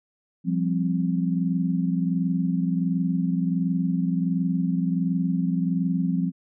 sine chord, F suspended second, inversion none, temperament equal, 174.61 / 196 / 261.6 Hz, F3 / G3 / C4, 0 / 0 / 0 cents, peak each -23 / -28 / -27 dBFS, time 0.44-6.32 s, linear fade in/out 50 ms, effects none

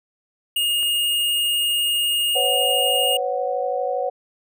square tone, 2848 Hz, F7, 33 cents sharp, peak -19 dBFS, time 0.56-3.17 s, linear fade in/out 5 ms
click, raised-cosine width 0.5 ms, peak -26 dBFS, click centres 0.83 s
sine chord, B suspended second, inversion none, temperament equal with one note detuned, 501.9 / 554.4 / 740 Hz, B4 / C#5 / F#5, +28 / 0 / 0 cents, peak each -25 dBFS, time 2.35-4.1 s, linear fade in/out 10 ms
effects none

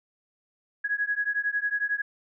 sine beating tone pair, 1661.2 / 1672.2 Hz, G#6 / G#6, 0 / +11 cents, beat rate 11 Hz, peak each -28 dBFS, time 0.84-2.02 s, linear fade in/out 10 ms, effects none

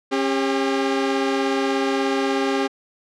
sawtooth tone pair together, 272.2 / 400 Hz, C#4 / G4, -31 / +35 cents, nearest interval perfect fifth, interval 666 cents, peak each -18 dBFS, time 0.11-2.68 s, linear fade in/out 20 ms, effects low-pass 5000 Hz 12 dB/octave

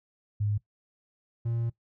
sine / triangle tone pair in turn, 103.83 / 116.55 Hz, G#2 / A#2, 0 / 0 cents, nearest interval major second, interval 200 cents, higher second, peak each -25 dBFS, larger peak neither, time 0.4-0.58 / 1.45-1.7 s, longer second, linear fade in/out 10 ms, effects noise-tail reverb RT60 0.1 s tail -18 dB re dry

